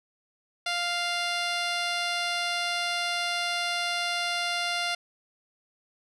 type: tone with low-pass filter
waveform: 10% pulse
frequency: 698.5 Hz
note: F5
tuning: in tune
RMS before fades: -29 dBFS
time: 0.66-4.95 s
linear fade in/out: 5 ms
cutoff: 6900 Hz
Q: 1.5
effects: none